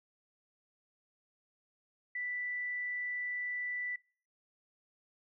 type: tone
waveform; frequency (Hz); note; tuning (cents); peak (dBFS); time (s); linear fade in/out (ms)
sine; 1975.5; B6; 0; -35; 2.15-3.96; 5
effects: noise-tail reverb RT60 0.5 s tail -25 dB re dry